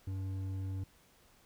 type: tone with hard clipping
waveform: triangle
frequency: 95.6 Hz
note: G2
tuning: 43 cents flat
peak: -37 dBFS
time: 0.07-0.84 s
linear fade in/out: 5 ms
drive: 10 dB
effects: pink hiss -65 dBFS RMS until 1.45 s